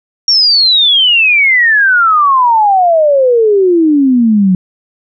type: exponential sweep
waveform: sine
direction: down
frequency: 5620 to 180.5 Hz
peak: -5 dBFS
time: 0.28-4.55 s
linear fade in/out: 2 ms
effects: none